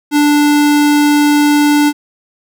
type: tone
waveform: square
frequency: 293.7 Hz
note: D4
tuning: in tune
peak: -8 dBFS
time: 0.11-1.93 s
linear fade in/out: 50 ms
effects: none